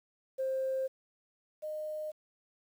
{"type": "tone pair in turn", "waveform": "sine", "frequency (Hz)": [528, 613.8], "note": ["C5", "D#5"], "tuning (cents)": [16, -24], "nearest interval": "minor third", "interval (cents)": 260, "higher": "second", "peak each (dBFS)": [-29, -35], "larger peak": "first", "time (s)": [[0.38, 0.88], [1.62, 2.12]], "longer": "neither", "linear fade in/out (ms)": 20, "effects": ["tanh soft clip ceiling -26 dBFS", "10-bit"]}